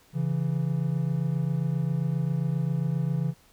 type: tone pair together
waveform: triangle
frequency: 138.01 / 165.5 Hz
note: C#3 / E3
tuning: -7 / +7 cents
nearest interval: minor third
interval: 314 cents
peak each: -25 dBFS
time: 0.13-3.34 s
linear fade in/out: 50 ms
effects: pink hiss -59 dBFS RMS until 3.52 s